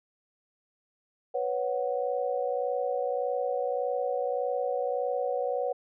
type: chord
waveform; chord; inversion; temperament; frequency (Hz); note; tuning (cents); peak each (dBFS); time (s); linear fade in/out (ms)
sine; B suspended second; none; just; 493.9 / 555.6 / 740.8; B4 / C#5 / F#5; 0 / +4 / +2; -30 / -31 / -33; 1.34-5.73; 10
effects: none